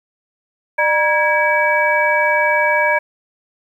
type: tone cluster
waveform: sine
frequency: 602 / 951 / 1651 / 2289 Hz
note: D5 / A#5 / G#6 / D7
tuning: +43 / +34 / -11 / -45 cents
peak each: -18 dBFS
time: 0.78-2.99 s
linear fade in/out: 10 ms
effects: 8-bit